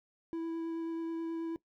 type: tone with vibrato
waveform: triangle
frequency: 329.6 Hz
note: E4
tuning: in tune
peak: -32 dBFS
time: 0.33-1.56 s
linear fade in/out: 0 ms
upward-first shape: triangle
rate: 9.3 Hz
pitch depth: 11 cents each way
effects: noise-tail reverb RT60 0.1 s tail -19 dB re dry